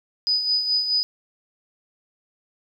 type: tone with tremolo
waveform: sine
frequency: 4978 Hz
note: D#8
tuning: in tune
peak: -17 dBFS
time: 0.27-1.03 s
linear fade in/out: 0 ms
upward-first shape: sine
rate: 4.7 Hz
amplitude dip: 55%
effects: 9-bit